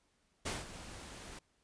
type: noise with ADSR envelope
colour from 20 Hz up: pink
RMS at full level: -36 dBFS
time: 0.45-1.39 s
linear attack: 14 ms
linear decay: 180 ms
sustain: -13 dB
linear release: 5 ms
effects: pink hiss -75 dBFS RMS until 1.63 s + resampled to 22050 Hz